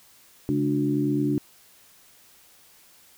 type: tone cluster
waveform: sine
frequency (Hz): 139.2 / 212.3 / 293.5 / 362.4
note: C#3 / G#3 / D4 / F#4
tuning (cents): +8 / +38 / -1 / -36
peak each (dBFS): -28 / -30 / -23 / -30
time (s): 0.49-1.38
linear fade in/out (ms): 0
effects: white hiss -55 dBFS RMS until 3.17 s